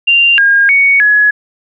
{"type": "tone with pitch steps", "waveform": "sine", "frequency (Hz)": [2781, 1620, 2230, 1686], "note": ["F7", "G#6", "C#7", "G#6"], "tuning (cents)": [-8, -43, 10, 26], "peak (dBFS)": -5, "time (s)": [0.07, 1.31], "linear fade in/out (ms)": 10, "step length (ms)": 310, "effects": []}